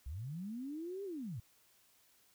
sine linear two-way sweep, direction up then down, 58.1 to 407.2 to 94.6 Hz, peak -40 dBFS, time 0.06-1.4 s, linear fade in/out 5 ms, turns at 1.04 s, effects white hiss -69 dBFS RMS until 2.34 s

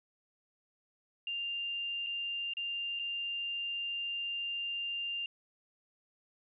sine tone with dropouts, 2794 Hz, F7, in tune, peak -34 dBFS, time 1.27-5.26 s, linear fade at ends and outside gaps 2 ms, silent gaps 2.064-2.068 / 2.536-2.569 / 2.991-2.995 s, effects none

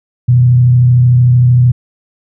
sine tone with frequency modulation, 123.47 Hz, B2, in tune, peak -4 dBFS, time 0.28-1.72 s, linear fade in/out 10 ms, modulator 33.2 Hz, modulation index 0.29, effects none

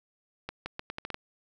accelerating click train, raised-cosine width 0.3 ms, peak -19 dBFS, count 8, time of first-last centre 0.49-1.144 s, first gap 170 ms, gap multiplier 0.79, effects none

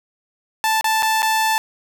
sawtooth tone with dropouts, 880 Hz, A5, in tune, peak -12 dBFS, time 0.64-1.58 s, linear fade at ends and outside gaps 0 ms, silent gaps 0.81-0.843 / 1.024-1.03 / 1.221-1.229 s, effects none

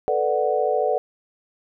sine chord, B minor seventh, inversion third, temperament equal, 440 / 493.9 / 587.3 / 740 Hz, A4 / B4 / D5 / F#5, 0 / 0 / 0 / 0 cents, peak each -24 dBFS, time 0.08-0.98 s, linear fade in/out 0 ms, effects none

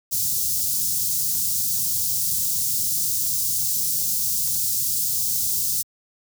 white band-stop noise, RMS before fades -23 dBFS, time 0.11-5.83 s, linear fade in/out 20 ms, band 170 to 5100 Hz, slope 24 dB/octave, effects high-pass 80 Hz 12 dB/octave

